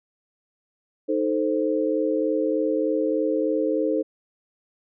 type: chord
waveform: sine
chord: A diminished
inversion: second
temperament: equal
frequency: 311.1 / 440 / 523.3 Hz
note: Eb4 / A4 / C5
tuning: 0 / 0 / 0 cents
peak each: -24 / -25 / -25 dBFS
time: 1.08-4.03 s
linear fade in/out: 20 ms
effects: none